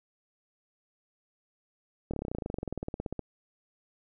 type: slowing click train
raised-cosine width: 2 ms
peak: -20 dBFS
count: 26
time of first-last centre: 2.11-3.193 s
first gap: 26 ms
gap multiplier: 1.04
effects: none